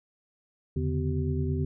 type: tone cluster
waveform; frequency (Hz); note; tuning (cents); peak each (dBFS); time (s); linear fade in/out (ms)
sine; 82.8 / 136.7 / 146 / 249.8 / 383.4; E2 / C#3 / D3 / B3 / G4; +8 / -24 / -10 / +20 / -38; -29 / -37 / -30 / -34 / -35; 0.76-1.65; 5
effects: none